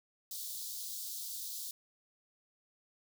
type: high-pass noise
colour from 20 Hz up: white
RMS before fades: -42 dBFS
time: 0.31-1.71 s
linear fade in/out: 2 ms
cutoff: 3600 Hz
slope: 48 dB/octave
effects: none